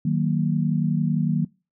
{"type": "chord", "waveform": "sine", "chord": "D# minor", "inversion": "none", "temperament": "just", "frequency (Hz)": [155.56, 186.68, 233.3], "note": ["D#3", "F#3", "A#3"], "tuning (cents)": [0, 16, 2], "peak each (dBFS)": [-22, -24, -25], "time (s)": [0.05, 1.45], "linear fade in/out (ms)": 5, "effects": ["noise-tail reverb RT60 0.3 s tail -24 dB re dry"]}